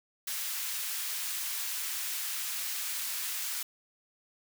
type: high-pass noise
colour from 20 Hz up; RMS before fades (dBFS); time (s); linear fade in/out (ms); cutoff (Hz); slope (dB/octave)
white; -35; 0.27-3.63; 5; 1400; 12
effects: none